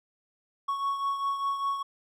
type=beating tone pair; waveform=triangle; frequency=1108.7 / 1113.7 Hz; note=C#6 / C#6; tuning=0 / +8 cents; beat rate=5 Hz; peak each=-26 / -34 dBFS; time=0.68-1.83 s; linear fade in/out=10 ms; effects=none